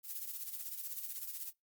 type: noise with tremolo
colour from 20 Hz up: violet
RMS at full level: -40 dBFS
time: 0.03-1.53 s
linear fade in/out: 50 ms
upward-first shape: sine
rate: 16 Hz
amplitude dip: 65%
effects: noise-tail reverb RT60 0.2 s tail -26 dB re dry + Opus 48 kbps